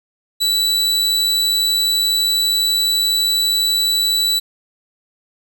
40% pulse tone, 3951 Hz, B7, in tune, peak -13 dBFS, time 0.4-4.4 s, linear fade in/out 20 ms, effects none

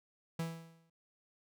45% pulse tone with exponential decay, 164.8 Hz, E3, in tune, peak -33 dBFS, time 0.39-0.9 s, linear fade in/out 5 ms, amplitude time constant 110 ms, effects none

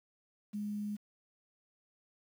sine tone with quantisation, 207.7 Hz, G#3, in tune, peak -35 dBFS, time 0.53-0.97 s, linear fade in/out 20 ms, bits 10, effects none

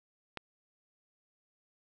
click, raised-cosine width 0.3 ms, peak -22 dBFS, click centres 0.373 s, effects none

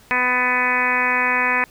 harmonic tone, 250 Hz, B3, 21 cents sharp, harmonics 1 / 2 / 3 / 4 / 5 / 6 / 7 / 8 / 9 / 10, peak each -31 / -30 / -30 / -23 / -29 / -29 / -22 / -24 / -24 / -25 dBFS, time 0.11-1.64 s, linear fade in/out 0 ms, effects pink hiss -50 dBFS RMS until 1.7 s

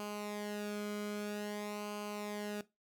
sawtooth tone with flanger, 207.7 Hz, G#3, in tune, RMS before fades -41 dBFS, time 0-2.61 s, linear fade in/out 0 ms, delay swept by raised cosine 0.54 to 1.12 ms, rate 0.51 Hz, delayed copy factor -0.65, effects noise-tail reverb RT60 0.2 s tail -17 dB re dry

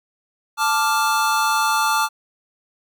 square chord, D minor, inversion second, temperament equal, 880 / 1174.7 / 1396.9 Hz, A5 / D6 / F6, 0 / 0 / 0 cents, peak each -21 / -22 / -23 dBFS, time 0.57-2.09 s, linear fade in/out 50 ms, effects none

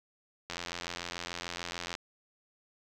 click train, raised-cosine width 0.2 ms, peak -19 dBFS, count 127, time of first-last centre 0.5-1.952 s, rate 86.8 Hz, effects none

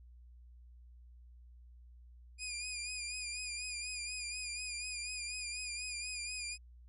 15% pulse tone with vibrato, 2446 Hz, D#7, 30 cents flat, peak -32 dBFS, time 2.38-6.58 s, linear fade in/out 50 ms, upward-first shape sine, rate 4.1 Hz, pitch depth 51 cents each way, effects added 60 Hz sine -54 dBFS peak until 6.88 s + resampled to 24000 Hz

